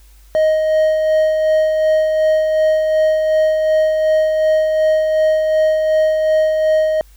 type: tone with tremolo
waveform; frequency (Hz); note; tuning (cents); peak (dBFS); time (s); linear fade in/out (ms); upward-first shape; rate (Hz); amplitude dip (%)
triangle; 625; D#5; +8; -8; 0.35-7.01; 0; sine; 2.7; 35
effects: added 50 Hz sine -42 dBFS peak until 7.16 s + white hiss -53 dBFS RMS until 7.16 s